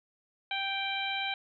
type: harmonic tone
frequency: 784 Hz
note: G5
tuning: in tune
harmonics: 1 / 2 / 3 / 4 / 5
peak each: -36 / -39 / -35 / -37 / -39 dBFS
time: 0.51-1.34 s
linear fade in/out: 2 ms
effects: none